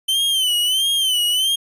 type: tone with vibrato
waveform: 45% pulse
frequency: 3070 Hz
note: G7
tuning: 37 cents flat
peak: -16 dBFS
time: 0.08-1.56 s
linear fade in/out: 10 ms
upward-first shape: sine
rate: 1.5 Hz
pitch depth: 100 cents each way
effects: resampled to 32000 Hz